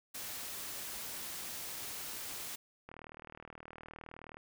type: noise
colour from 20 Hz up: white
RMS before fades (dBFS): -43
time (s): 0.14-2.56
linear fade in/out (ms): 10
type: click train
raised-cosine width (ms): 0.5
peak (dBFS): -33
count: 59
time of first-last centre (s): 2.89-4.37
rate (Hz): 39.2
effects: none